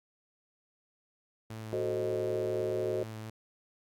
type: tone with vibrato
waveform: sawtooth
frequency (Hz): 110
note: A2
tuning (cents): 0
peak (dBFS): -36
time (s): 1.5-3.3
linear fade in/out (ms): 5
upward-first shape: sine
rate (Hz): 4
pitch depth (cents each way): 13
type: chord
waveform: sine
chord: F# diminished seventh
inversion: none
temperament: equal with one note detuned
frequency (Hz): 370 / 440 / 523.3 / 619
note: F#4 / A4 / C5 / Eb5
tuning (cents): 0 / 0 / 0 / -9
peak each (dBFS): -33 / -36 / -37 / -37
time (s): 1.73-3.03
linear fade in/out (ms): 0
effects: Opus 48 kbps